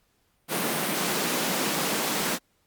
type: high-pass noise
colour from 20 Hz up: pink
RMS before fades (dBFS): -27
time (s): 0.48-2.39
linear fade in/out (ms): 50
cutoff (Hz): 160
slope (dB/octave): 48
effects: pink hiss -69 dBFS RMS until 2.66 s + Opus 48 kbps